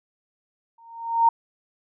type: tone with exponential growth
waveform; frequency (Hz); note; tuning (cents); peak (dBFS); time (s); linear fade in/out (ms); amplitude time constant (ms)
sine; 922; A#5; -19; -11; 0.78-1.29; 5; 110
effects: none